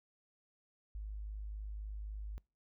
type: tone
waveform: sine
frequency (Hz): 51.91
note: G#1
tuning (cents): 0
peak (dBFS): -40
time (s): 0.95-2.38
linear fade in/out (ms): 0
effects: noise-tail reverb RT60 0.3 s tail -26 dB re dry